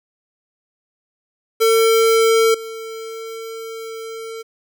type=tone with level steps; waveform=square; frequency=449.9 Hz; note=A4; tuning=39 cents sharp; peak=-12 / -29 dBFS; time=1.6-4.43 s; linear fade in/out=20 ms; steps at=2.54 s; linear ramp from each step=5 ms; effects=none